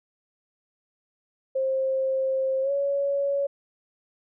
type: tone with pitch glide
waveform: sine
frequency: 530 to 560.5 Hz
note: C5 to C#5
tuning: +22 to +19 cents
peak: -22 dBFS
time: 1.55-3.47 s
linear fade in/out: 10 ms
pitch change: +97 cents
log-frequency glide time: 2.62-2.71 s
effects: none